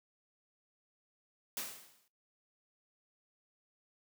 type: noise with exponential decay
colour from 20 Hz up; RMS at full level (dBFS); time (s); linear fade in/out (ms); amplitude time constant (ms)
white; -37; 1.57-2.08; 1; 110
effects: noise-tail reverb RT60 0.2 s tail -18 dB re dry + high-pass 150 Hz 12 dB/octave